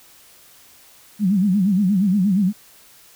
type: tone with vibrato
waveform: sine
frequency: 194.6 Hz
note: G3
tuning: 12 cents flat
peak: -14 dBFS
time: 1.19-2.53 s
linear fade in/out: 50 ms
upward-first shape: sine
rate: 8.5 Hz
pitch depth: 150 cents each way
effects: white hiss -49 dBFS RMS until 3.15 s